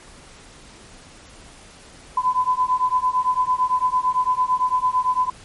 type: beating tone pair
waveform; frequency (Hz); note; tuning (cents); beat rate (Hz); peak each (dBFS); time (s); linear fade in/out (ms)
sine; 1005 / 1013.9; B5 / B5; +30 / +45; 8.9; -20; 2.17-5.3; 5
effects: pink hiss -45 dBFS RMS until 5.44 s + MP3 48 kbps